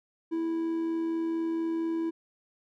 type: tone with amplitude modulation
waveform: triangle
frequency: 328.7 Hz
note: E4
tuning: 5 cents flat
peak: -24 dBFS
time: 0.31-2.11 s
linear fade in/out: 20 ms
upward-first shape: sine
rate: 84.3 Hz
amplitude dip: 30%
effects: none